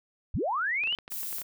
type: linear sweep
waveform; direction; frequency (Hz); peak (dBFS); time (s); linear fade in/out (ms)
sine; up; 32 to 3069; -26; 0.34-0.95; 0
type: clicks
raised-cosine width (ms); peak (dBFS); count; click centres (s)
0.3; -27; 10; 0.837 / 0.874 / 0.926 / 0.987 / 1.079 / 1.121 / 1.232 / 1.328 / 1.384 / 1.417
type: noise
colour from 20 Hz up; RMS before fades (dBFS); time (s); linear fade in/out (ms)
violet; -35; 1.1-1.43; 20
effects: none